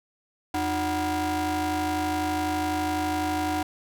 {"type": "ring-modulated tone", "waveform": "35% pulse", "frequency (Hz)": 220, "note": "A3", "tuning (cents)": 0, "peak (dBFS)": -20, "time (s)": [0.54, 3.63], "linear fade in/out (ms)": 5, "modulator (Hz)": 524, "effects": []}